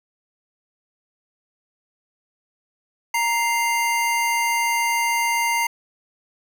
square tone pair together, 932.3 / 2093 Hz, A#5 / C7, 0 / 0 cents, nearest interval octave + major second, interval 1400 cents, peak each -22 / -23 dBFS, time 3.14-5.67 s, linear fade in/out 5 ms, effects none

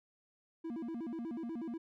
triangle tone with vibrato, 277.2 Hz, C#4, in tune, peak -36 dBFS, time 0.64-1.78 s, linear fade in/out 10 ms, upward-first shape square, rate 8.2 Hz, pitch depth 290 cents each way, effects none

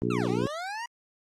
harmonic tone, 59.8 Hz, A#1, 45 cents sharp, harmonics 2 / 3 / 4 / 5 / 6 / 7, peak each -32 / -32 / -32 / -32 / -32 / -32 dBFS, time 0.02-0.47 s, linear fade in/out 0 ms
25% pulse linear two-way sweep, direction down then up, 1396.9 to 365.4 to 972 Hz, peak -29 dBFS, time 0.1-0.86 s, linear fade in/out 5 ms, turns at 0.29 s
effects low-pass 7000 Hz 12 dB/octave + Opus 24 kbps

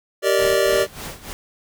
square chord, Eb major seventh, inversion first, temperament just, 388.9 / 466.7 / 583.4 / 622.3 Hz, G4 / Bb4 / D5 / Eb5, -14 / +2 / -12 / 0 cents, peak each -21 / -23 / -20 / -25 dBFS, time 0.22-0.87 s, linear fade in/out 50 ms
pink noise with tremolo, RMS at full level -31 dBFS, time 0.39-1.33 s, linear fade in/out 0 ms, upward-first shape sine, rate 3.4 Hz, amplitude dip 80%
effects none

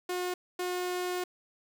sawtooth tone bursts at uneven times, 360.5 Hz, F#4, 45 cents flat, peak -27 dBFS, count 2, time 0.09-0.34 / 0.59-1.24 s, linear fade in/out 5 ms, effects 9-bit

